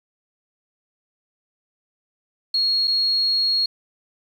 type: tone with dropouts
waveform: sine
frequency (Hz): 4300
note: C8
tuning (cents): +47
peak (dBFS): -17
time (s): 2.54-3.66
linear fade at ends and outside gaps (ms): 5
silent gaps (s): 2.874-2.877
effects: 8-bit